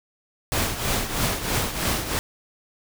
pink noise with tremolo, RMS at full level -22 dBFS, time 0.52-2.19 s, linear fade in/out 0 ms, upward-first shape triangle, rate 3.1 Hz, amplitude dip 70%, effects none

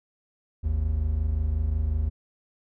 triangle tone pair together, 52.24 / 77.78 Hz, G#1 / D#2, +11 / 0 cents, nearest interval perfect fifth, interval 689 cents, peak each -26 / -22 dBFS, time 0.63-2.1 s, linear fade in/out 20 ms, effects none

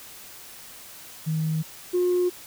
sine tone pair in turn, 158 / 358.3 Hz, D#3 / F4, +27 / +44 cents, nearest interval octave + major second, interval 1417 cents, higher second, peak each -22 / -18 dBFS, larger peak second, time 1.26-1.63 / 1.93-2.3 s, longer neither, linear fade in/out 20 ms, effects tanh soft clip ceiling -16 dBFS + white hiss -44 dBFS RMS until 2.46 s

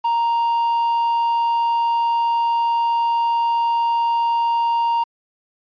triangle tone with quantisation, 932.3 Hz, A#5, in tune, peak -14 dBFS, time 0.04-5.04 s, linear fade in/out 10 ms, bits 7, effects resampled to 11025 Hz

